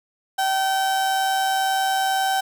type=tone with amplitude modulation; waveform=35% pulse; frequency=770 Hz; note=G5; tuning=31 cents flat; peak=-16 dBFS; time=0.38-2.41 s; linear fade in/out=10 ms; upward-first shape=sine; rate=142 Hz; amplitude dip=30%; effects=none